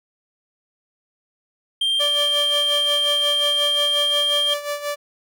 triangle tone with pitch glide, 3178 to 3198 Hz, G7 to G7, +23 to +34 cents, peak -16 dBFS, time 1.81-4.54 s, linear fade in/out 5 ms, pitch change +11 cents, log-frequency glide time 3.14-4.26 s
sawtooth tone with tremolo, 582 Hz, D5, 16 cents flat, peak -18 dBFS, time 1.99-4.96 s, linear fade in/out 20 ms, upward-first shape sine, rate 5.6 Hz, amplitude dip 70%
effects none

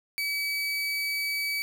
30% pulse tone, 2285 Hz, D7, 48 cents flat, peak -25 dBFS, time 0.18-1.62 s, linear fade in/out 0 ms, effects none

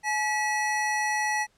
square tone pair together, 851.6 / 1943 Hz, G#5 / B6, +43 / -29 cents, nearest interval octave + major second, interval 1428 cents, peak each -28 dBFS, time 0.03-1.47 s, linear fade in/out 50 ms, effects pink hiss -66 dBFS RMS until 1.57 s + low-pass 9000 Hz 12 dB/octave

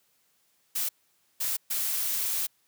blue noise bursts at uneven times, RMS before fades -29 dBFS, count 3, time 0.75-0.89 / 1.4-1.57 / 1.7-2.47 s, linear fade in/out 10 ms, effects white hiss -69 dBFS RMS until 2.67 s + high-pass 80 Hz 12 dB/octave

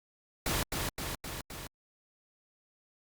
pink noise with echo, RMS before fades -31 dBFS, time 0.46-0.63 s, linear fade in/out 2 ms, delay 260 ms, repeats 4, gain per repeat -3 dB, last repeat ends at 1.67 s, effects Opus 48 kbps

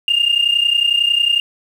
sine tone pair together, 2800 / 2831 Hz, F7 / F7, +4 / +23 cents, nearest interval unison, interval 19 cents, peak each -14 dBFS, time 0.08-1.4 s, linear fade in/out 2 ms, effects tanh soft clip ceiling -7 dBFS + 7-bit

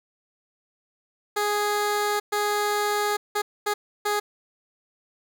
15% pulse tone bursts at uneven times, 415 Hz, G#4, 1 cent flat, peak -16 dBFS, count 5, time 1.36-2.2 / 2.32-3.17 / 3.35-3.42 / 3.66-3.74 / 4.05-4.2 s, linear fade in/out 10 ms, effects none

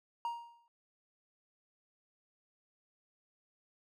triangle tone with exponential decay, 939 Hz, A#5, 12 cents sharp, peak -30 dBFS, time 0.25-0.68 s, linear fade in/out 1 ms, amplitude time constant 93 ms, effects none

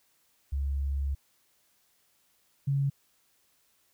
sine tone pair in turn, 69.3 / 138.92 Hz, C#2 / C#3, 0 / +4 cents, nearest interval octave, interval 1204 cents, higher second, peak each -27 / -24 dBFS, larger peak second, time 0.52-1.15 / 2.67-2.9 s, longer first, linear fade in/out 10 ms, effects white hiss -69 dBFS RMS until 3.93 s

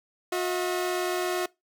sawtooth tone pair together, 360.6 / 643.1 Hz, F#4 / E5, -45 / -43 cents, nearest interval minor seventh, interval 1002 cents, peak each -23 / -29 dBFS, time 0.32-1.46 s, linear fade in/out 5 ms, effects noise-tail reverb RT60 0.2 s tail -22 dB re dry

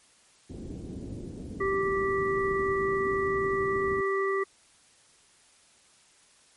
white low-pass noise, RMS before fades -39 dBFS, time 0.49-4.02 s, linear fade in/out 20 ms, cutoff 350 Hz, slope 24 dB/octave
harmonic tone, 390 Hz, G4, 9 cents flat, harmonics 1 / 3 / 5, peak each -26 / -31 / -33 dBFS, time 1.6-4.44 s, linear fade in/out 10 ms
effects white hiss -60 dBFS RMS until 6.56 s + MP3 48 kbps

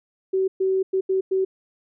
sine tone bursts at uneven times, 380.3 Hz, F#4, 48 cents sharp, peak -18 dBFS, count 5, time 0.33-0.48 / 0.6-0.83 / 0.93-1.01 / 1.09-1.21 / 1.31-1.45 s, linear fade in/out 10 ms, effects none

